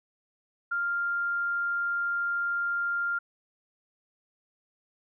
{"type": "tone", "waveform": "sine", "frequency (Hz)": 1396.9, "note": "F6", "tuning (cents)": 0, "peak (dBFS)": -26, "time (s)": [0.71, 3.19], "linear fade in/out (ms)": 10, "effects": []}